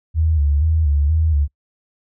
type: tone with vibrato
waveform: sine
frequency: 75.9 Hz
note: D#2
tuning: 42 cents flat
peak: -13 dBFS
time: 0.14-1.48 s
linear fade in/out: 50 ms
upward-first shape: square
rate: 2.1 Hz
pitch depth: 87 cents each way
effects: noise-tail reverb RT60 0.1 s tail -25 dB re dry